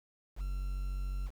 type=tone with quantisation; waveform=triangle; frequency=47 Hz; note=F#1; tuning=28 cents sharp; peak=-31 dBFS; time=0.36-1.31 s; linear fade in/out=50 ms; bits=9; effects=none